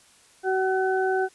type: harmonic tone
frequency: 377.6 Hz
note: F#4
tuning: 35 cents sharp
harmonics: 1 / 2 / 4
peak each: -23 / -26 / -29 dBFS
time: 0.43-1.29 s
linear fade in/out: 50 ms
effects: white hiss -56 dBFS RMS until 1.34 s + resampled to 24000 Hz